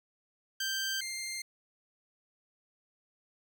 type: tone pair in turn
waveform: 15% pulse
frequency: 1568 / 2104 Hz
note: G6 / C7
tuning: 0 / +9 cents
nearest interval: perfect fourth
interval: 509 cents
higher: second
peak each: -25 / -30 dBFS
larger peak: first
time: 0.6-1.01 / 1.01-1.42 s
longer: neither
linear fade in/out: 5 ms
effects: none